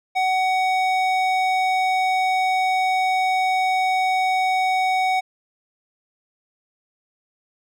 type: tone with band-pass filter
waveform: square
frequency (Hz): 750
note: F#5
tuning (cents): +23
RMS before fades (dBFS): -20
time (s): 0.15-5.21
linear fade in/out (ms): 20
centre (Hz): 1500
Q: 0.87
effects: none